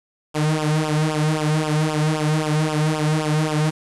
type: tone with flanger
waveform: sawtooth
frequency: 153.9 Hz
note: D#3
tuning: 19 cents flat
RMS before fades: -20 dBFS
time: 0.34-3.71 s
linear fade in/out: 20 ms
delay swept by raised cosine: 0.47 to 3.07 ms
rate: 3.8 Hz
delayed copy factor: -1
effects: resampled to 24000 Hz + 7-bit